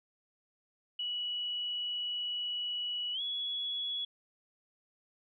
sine tone with pitch glide, 2936 to 3373 Hz, F#7 to G#7, -14 to +26 cents, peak -33 dBFS, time 0.99-4.05 s, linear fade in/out 5 ms, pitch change +240 cents, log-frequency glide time 3.13-3.21 s, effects none

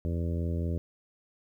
harmonic tone, 84.3 Hz, E2, 39 cents sharp, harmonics 1 / 2 / 3 / 4 / 5 / 6 / 7, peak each -29 / -35 / -39 / -41 / -43 / -45 / -46 dBFS, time 0.05-0.78 s, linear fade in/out 0 ms, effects 11-bit

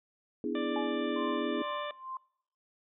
sine chord, E dominant seventh, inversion second, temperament equal, 246.9 / 293.7 / 329.6 / 415.3 Hz, B3 / D4 / E4 / G#4, 0 / 0 / 0 / 0 cents, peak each -36 dBFS, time 0.44-1.62 s, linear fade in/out 2 ms
harmonic tone, 590 Hz, D5, 8 cents sharp, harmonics 1 / 2 / 3 / 4 / 5 / 6, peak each -38 / -42 / -44 / -48 / -49 / -46 dBFS, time 0.55-1.91 s, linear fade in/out 2 ms
sine tone with exponential decay, 846 Hz, G#5, 32 cents sharp, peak -32 dBFS, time 0.76-1.12 s, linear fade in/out 1 ms, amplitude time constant 77 ms
sine tone with tremolo, 1046.5 Hz, C6, in tune, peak -35 dBFS, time 1.16-2.17 s, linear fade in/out 2 ms, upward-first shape sine, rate 2.2 Hz, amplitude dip 85%
effects noise-tail reverb RT60 0.7 s tail -24 dB re dry

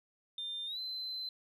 sine tone with pitch glide, 3600 to 4064 Hz, A7 to B7, +39 to +49 cents, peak -36 dBFS, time 0.38-1.29 s, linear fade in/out 2 ms, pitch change +210 cents, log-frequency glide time 0.66-0.79 s, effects tanh soft clip ceiling -34 dBFS

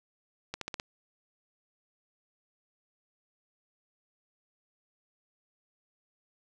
accelerating click train, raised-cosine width 0.2 ms, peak -18 dBFS, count 5, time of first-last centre 0.54-0.799 s, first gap 73 ms, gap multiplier 0.92, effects none

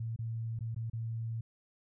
sine tone with dropouts, 113.8 Hz, A#2, 41 cents flat, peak -34 dBFS, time 0-1.41 s, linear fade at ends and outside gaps 5 ms, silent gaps 0.162-0.189 / 0.591-0.607 / 0.747-0.762 / 0.899-0.932 s, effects none

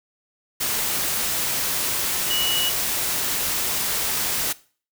sine tone in noise, 2930 Hz, F#7, 18 cents flat, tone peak -22 dBFS, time 2.3-2.7 s, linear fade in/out 10 ms, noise white, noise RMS -24 dBFS, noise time 0.6-4.53 s, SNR -1 dB, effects noise-tail reverb RT60 0.4 s tail -19 dB re dry

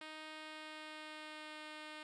5% pulse tone with pitch glide, 311.1 to 306.5 Hz, D#4 to D#4, 0 to -26 cents, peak -36 dBFS, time 0.01-2.03 s, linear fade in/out 2 ms, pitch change -26 cents, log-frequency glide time 0.26-1.59 s, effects low-pass 6000 Hz 12 dB/octave

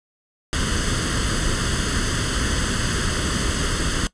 pink noise with comb filter, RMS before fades -22 dBFS, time 0.53-4.07 s, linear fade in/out 0 ms, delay 0.63 ms, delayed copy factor +0.75, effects noise-tail reverb RT60 0.1 s tail -19 dB re dry + resampled to 22050 Hz

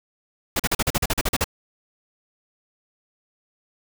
pink noise bursts, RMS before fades -21 dBFS, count 12, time 0.56-1.443 s, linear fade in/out 5 ms, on 36 ms, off 41 ms, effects none

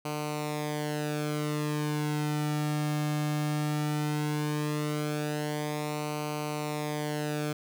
sawtooth tone with flanger, 150 Hz, D3, 37 cents sharp, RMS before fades -31 dBFS, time 0.05-7.53 s, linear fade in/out 5 ms, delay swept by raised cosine 0.57 to 2.07 ms, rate 0.16 Hz, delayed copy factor -0.7, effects none

